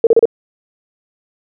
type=tone bursts; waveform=sine; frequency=458 Hz; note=A#4; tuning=31 cents flat; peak=-4 dBFS; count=4; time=0.04-0.255 s; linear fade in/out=2 ms; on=29 ms; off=33 ms; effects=none